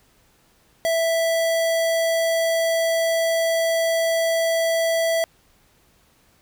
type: tone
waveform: square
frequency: 659.3 Hz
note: E5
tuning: in tune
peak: -19 dBFS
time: 0.85-5.24 s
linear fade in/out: 0 ms
effects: pink hiss -59 dBFS RMS until 6.41 s